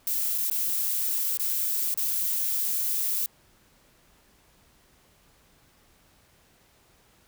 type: noise with dropouts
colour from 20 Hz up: violet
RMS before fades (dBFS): -27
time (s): 0.07-3.26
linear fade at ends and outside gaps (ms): 1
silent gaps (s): 0.379-0.383 / 0.5-0.512 / 1.373-1.396 / 1.941-1.975
effects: pink hiss -61 dBFS RMS until 7.27 s